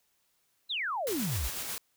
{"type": "exponential sweep", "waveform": "sine", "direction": "down", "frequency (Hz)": [4138, 50.5], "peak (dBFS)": -30, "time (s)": [0.69, 1.49], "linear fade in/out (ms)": 20}
{"type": "noise with tremolo", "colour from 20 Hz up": "white", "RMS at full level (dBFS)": -36, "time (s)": [1.07, 1.78], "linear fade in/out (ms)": 0, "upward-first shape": "square", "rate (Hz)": 8.1, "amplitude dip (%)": 25}
{"effects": ["white hiss -73 dBFS RMS until 1.96 s"]}